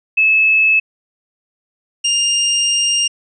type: tone pair in turn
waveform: sine / 25% pulse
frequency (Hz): 2600 / 2809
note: E7 / F7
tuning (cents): -24 / +9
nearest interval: minor second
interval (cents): 133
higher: second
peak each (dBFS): -9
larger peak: neither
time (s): 0.17-0.8 / 2.04-3.08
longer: second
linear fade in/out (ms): 10
effects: resampled to 24000 Hz